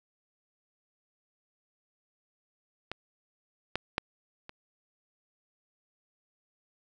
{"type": "clicks", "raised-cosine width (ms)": 0.3, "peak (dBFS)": [-19, -13, -11, -27], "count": 4, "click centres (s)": [2.916, 3.756, 3.981, 4.494], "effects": []}